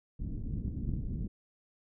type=low-pass noise; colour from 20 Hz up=pink; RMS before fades=-36 dBFS; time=0.19-1.28 s; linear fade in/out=10 ms; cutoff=250 Hz; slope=24 dB/octave
type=clicks; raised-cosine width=5 ms; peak=-30 / -22 / -20 / -25 dBFS; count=4; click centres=0.281 / 0.68 / 0.892 / 0.937 s
effects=none